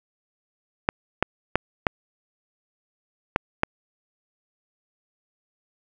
clicks, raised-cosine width 0.5 ms, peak -3 dBFS, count 6, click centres 0.889 / 1.226 / 1.556 / 1.868 / 3.361 / 3.634 s, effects none

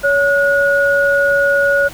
sine tone pair together, 562 / 1450.1 Hz, C#5 / F#6, +24 / -35 cents, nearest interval octave + major third, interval 1641 cents, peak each -13 dBFS, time 0.03-1.89 s, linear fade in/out 20 ms, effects pink hiss -35 dBFS RMS until 1.93 s

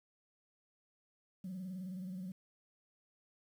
sine tone with vibrato, 185 Hz, F#3, in tune, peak -39 dBFS, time 1.44-2.32 s, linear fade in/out 5 ms, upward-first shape square, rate 19 Hz, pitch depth 60 cents each way, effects tanh soft clip ceiling -38 dBFS + 11-bit

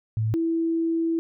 sine tone pair in turn, 110 / 329.6 Hz, A2 / E4, 0 / 0 cents, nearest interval octave + perfect fifth, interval 1900 cents, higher second, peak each -21 dBFS, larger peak neither, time 0.17-0.34 / 0.34-1.19 s, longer second, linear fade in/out 0 ms, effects none

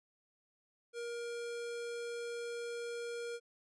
square tone, 472.1 Hz, A#4, 22 cents sharp, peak -40 dBFS, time 0.93-3.4 s, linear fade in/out 50 ms, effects resampled to 24000 Hz

